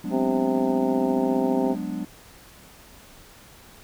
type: chord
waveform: triangle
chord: G# half-diminished seventh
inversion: third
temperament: equal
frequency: 185 / 207.7 / 246.9 / 293.7 Hz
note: F#3 / G#3 / B3 / D4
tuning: 0 / 0 / 0 / 0 cents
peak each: -31 dBFS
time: 0.04-2.05 s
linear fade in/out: 5 ms
type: harmonic tone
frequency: 130.81 Hz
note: C3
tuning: in tune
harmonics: 2 / 3 / 4 / 5 / 6 / 7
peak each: -23 / -27 / -29 / -31 / -33 / -34 dBFS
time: 0.1-1.76 s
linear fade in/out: 50 ms
effects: pink hiss -49 dBFS RMS until 3.83 s